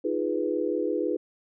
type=chord; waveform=sine; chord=F half-diminished seventh; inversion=third; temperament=equal; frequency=311.1 / 349.2 / 415.3 / 493.9 Hz; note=Eb4 / F4 / Ab4 / Cb5; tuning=0 / 0 / 0 / 0 cents; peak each=-30 dBFS; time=0.04-1.17 s; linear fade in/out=10 ms; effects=none